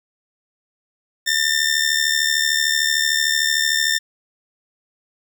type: tone with amplitude modulation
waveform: 15% pulse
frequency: 1800 Hz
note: A6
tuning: 39 cents sharp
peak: -7 dBFS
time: 1.26-3.99 s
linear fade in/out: 20 ms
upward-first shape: sine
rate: 73.3 Hz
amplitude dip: 70%
effects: none